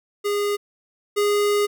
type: tone pair in turn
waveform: square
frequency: 409.7 / 411.8 Hz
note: G#4 / G#4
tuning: -24 / -15 cents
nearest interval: unison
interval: 9 cents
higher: second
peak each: -21 / -18 dBFS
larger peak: second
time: 0.24-0.57 / 1.16-1.67 s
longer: second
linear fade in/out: 20 ms
effects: none